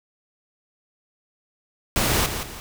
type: noise with echo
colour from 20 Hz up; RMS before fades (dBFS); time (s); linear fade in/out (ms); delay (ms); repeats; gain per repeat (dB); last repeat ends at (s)
pink; -21; 1.96-2.26; 0; 170; 2; -8; 2.6
effects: none